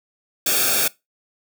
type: noise with comb filter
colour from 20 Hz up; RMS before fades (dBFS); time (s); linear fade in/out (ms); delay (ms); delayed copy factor
white; -19; 0.46-0.88; 5; 1; -0.95
effects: noise-tail reverb RT60 0.2 s tail -21 dB re dry